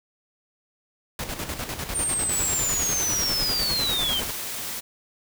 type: noise with tremolo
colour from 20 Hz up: pink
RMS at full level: -30 dBFS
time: 1.19-4.31 s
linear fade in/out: 2 ms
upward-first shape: square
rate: 10 Hz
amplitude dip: 55%
type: linear sweep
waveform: sine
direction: down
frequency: 9000 to 3024 Hz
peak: -23 dBFS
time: 1.94-4.21 s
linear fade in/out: 20 ms
type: noise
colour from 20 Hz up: white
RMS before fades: -32 dBFS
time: 2.31-4.81 s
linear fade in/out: 20 ms
effects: none